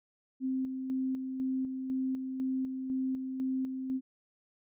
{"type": "tone with tremolo", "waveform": "sine", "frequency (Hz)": 261.6, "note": "C4", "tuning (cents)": 0, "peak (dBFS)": -29, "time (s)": [0.4, 4.01], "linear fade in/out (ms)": 50, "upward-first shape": "square", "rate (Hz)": 2, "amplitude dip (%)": 45, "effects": []}